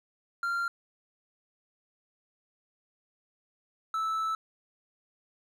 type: tone pair in turn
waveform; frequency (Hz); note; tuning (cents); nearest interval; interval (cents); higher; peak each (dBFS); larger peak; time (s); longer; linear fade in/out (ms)
triangle; 1386 / 1312.8; F6 / E6; -14 / -8; minor second; 94; first; -26; neither; 0.43-0.68 / 3.94-4.35; second; 2
effects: none